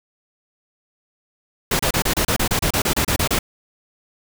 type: noise bursts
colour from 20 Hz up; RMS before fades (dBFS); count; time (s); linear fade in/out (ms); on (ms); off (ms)
pink; -19; 15; 1.71-3.39; 5; 84; 30
effects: none